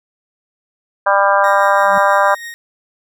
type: harmonic tone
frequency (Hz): 198.6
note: G3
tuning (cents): +23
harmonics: 3 / 4 / 5 / 6 / 7 / 8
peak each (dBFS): -15 / -17 / -15 / -17 / -21 / -18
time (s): 1.06-2.35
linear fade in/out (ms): 10
type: tone with tremolo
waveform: 40% pulse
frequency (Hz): 1864.7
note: A#6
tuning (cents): 0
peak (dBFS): -25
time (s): 1.44-2.54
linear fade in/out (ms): 0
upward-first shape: sine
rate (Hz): 6.1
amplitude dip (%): 40
type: tone with exponential growth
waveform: sine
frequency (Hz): 192.1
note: G3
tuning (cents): -35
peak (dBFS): -23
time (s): 1.73-1.98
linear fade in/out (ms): 0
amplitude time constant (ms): 53
effects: none